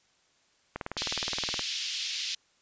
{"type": "click train", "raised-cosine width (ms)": 0.5, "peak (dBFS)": -18, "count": 17, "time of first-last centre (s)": [0.76, 1.593], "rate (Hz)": 19.2}
{"type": "band-pass noise", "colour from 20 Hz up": "pink", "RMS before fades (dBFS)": -34, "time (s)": [0.97, 2.35], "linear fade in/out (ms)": 5, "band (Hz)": [2900, 5600], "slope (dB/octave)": 24}
{"effects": ["white hiss -67 dBFS RMS until 2.61 s", "resampled to 16000 Hz"]}